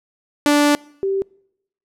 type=tone pair in turn; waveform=sawtooth / sine; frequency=292.2 / 389.3 Hz; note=D4 / G4; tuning=-9 / -12 cents; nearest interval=perfect fourth; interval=497 cents; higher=second; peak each=-8 / -17 dBFS; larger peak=first; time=0.46-0.75 / 1.03-1.22 s; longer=first; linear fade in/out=0 ms; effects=noise-tail reverb RT60 0.8 s tail -25 dB re dry + low-pass 12000 Hz 12 dB/octave